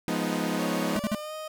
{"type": "chord", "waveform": "sawtooth", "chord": "F half-diminished seventh", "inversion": "none", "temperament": "equal with one note detuned", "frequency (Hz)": [174.61, 210.6, 246.9, 311.1], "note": ["F3", "Ab3", "Cb4", "Eb4"], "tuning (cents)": [0, 24, 0, 0], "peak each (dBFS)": -28, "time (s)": [0.08, 0.97], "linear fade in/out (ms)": 0}
{"type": "tone with pitch glide", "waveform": "30% pulse", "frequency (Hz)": [554.4, 622.3], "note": ["C#5", "D#5"], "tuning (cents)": [0, 0], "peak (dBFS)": -32, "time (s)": [0.59, 1.48], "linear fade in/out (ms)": 5, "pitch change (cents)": 200, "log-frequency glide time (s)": [0.81, 1.34]}
{"type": "tone bursts", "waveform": "square", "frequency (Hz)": 214.3, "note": "A3", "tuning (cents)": -45, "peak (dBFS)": -25, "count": 3, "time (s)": [0.96, 1.148], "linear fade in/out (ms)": 0, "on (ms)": 32, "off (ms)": 46}
{"effects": []}